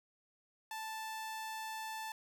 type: tone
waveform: sawtooth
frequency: 880 Hz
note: A5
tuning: in tune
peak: -37 dBFS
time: 0.71-2.12 s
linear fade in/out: 2 ms
effects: none